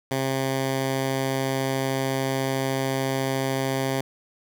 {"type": "tone", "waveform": "10% pulse", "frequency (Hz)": 133.8, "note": "C3", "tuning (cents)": 39, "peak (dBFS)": -15, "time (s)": [0.11, 4.01], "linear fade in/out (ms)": 2, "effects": []}